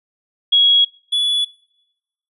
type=tone pair in turn; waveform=sine / triangle; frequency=3322 / 3419 Hz; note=G#7 / G#7; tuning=0 / +50 cents; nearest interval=unison; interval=50 cents; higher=second; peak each=-9 / -13 dBFS; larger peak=first; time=0.52-0.85 / 1.12-1.45 s; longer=neither; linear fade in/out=10 ms; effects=noise-tail reverb RT60 1.0 s tail -25 dB re dry + resampled to 32000 Hz